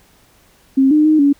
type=tone with pitch steps; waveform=sine; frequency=267.9 / 303.7 / 309.8 / 283.3 Hz; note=C4 / D#4 / D#4 / C#4; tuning=+41 / -42 / -7 / +38 cents; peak=-8 dBFS; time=0.77-1.33 s; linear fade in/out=10 ms; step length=140 ms; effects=pink hiss -52 dBFS RMS until 1.39 s